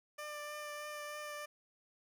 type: tone with vibrato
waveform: 15% pulse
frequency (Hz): 595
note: D5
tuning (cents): +22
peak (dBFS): -36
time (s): 0.18-1.46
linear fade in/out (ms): 10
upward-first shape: triangle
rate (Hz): 3.2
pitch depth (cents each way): 15
effects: none